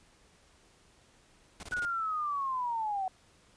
pink noise bursts, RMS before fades -44 dBFS, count 5, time 1.6-1.851 s, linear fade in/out 0 ms, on 31 ms, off 24 ms
sine linear sweep, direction down, 1484 to 740 Hz, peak -30 dBFS, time 1.72-3.08 s, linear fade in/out 2 ms
effects pink hiss -63 dBFS RMS until 3.56 s + resampled to 22050 Hz

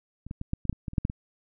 clicks, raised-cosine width 5 ms, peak -28 / -22 / -21 / -15 / -23 / -9 / -26 / -20 / -28 / -10 / -13 / -21 dBFS, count 12, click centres 0.266 / 0.311 / 0.414 / 0.534 / 0.653 / 0.696 / 0.728 / 0.882 / 0.934 / 0.982 / 1.051 / 1.099 s, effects none

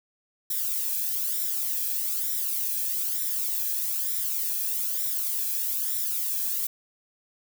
violet noise with flanger, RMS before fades -28 dBFS, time 0.5-6.67 s, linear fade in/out 5 ms, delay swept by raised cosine 0.54 to 1.22 ms, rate 1.1 Hz, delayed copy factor +0.65, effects none

